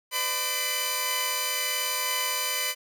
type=tone cluster; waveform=10% pulse; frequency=506 / 599 / 1011 / 2335 / 2993 Hz; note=B4 / D5 / B5 / D7 / F#7; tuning=+42 / +34 / +40 / -11 / +19 cents; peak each=-29 / -29 / -22 / -22 / -24 dBFS; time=0.11-2.75 s; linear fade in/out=50 ms; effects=none